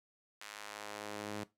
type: tone with high-pass filter sweep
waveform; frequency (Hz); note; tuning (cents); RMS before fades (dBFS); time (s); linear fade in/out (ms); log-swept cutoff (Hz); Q
sawtooth; 104.3; G#2; +8; -45; 0.41-1.44; 5; 1600 to 210; 0.76
effects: noise-tail reverb RT60 0.2 s tail -18 dB re dry + low-pass 12000 Hz 12 dB/octave